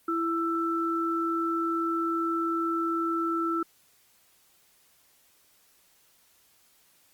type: tone pair together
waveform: sine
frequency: 332.2 / 1328.8 Hz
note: E4 / E6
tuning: +13 / +13 cents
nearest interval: 2 octaves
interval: 2400 cents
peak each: -28 dBFS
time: 0.08-3.63 s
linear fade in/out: 5 ms
effects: white hiss -63 dBFS RMS until 7.13 s + Opus 32 kbps